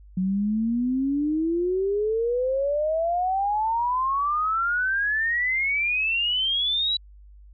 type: exponential sweep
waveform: sine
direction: up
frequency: 182.4 to 3951 Hz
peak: -21 dBFS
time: 0.17-6.97 s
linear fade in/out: 5 ms
effects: added 50 Hz sine -45 dBFS peak until 7.53 s